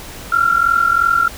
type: tone pair together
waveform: sine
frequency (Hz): 1354 / 1396.9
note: E6 / F6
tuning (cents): +46 / 0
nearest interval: minor second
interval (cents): 54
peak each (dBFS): -14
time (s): 0.32-1.28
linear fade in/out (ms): 5
effects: added 60 Hz sine -42 dBFS peak until 1.37 s + pink hiss -33 dBFS RMS until 1.37 s